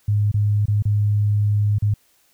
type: tone with dropouts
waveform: sine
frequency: 103.83 Hz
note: G#2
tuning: in tune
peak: -15 dBFS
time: 0.08-1.94 s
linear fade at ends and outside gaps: 5 ms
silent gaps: 0.316-0.341 / 0.657-0.681 / 0.824-0.853 / 1.785-1.822 s
effects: white hiss -60 dBFS RMS until 2.33 s